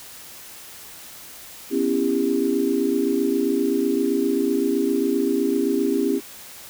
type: chord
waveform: sine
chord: C# half-diminished seventh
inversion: third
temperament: just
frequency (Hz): 249.5 / 277.2 / 332.6 / 399.1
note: B3 / C#4 / E4 / G4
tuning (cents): +18 / 0 / +16 / +31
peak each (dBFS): -25 / -23 / -25 / -23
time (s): 1.7-6.21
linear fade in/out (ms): 50
effects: white hiss -41 dBFS RMS until 6.69 s